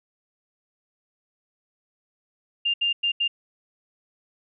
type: tone bursts at uneven times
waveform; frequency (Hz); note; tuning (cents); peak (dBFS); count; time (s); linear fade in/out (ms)
sine; 2800; F7; +4; -20; 4; 2.65-2.74 / 2.81-2.93 / 3.03-3.12 / 3.2-3.28; 10
effects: none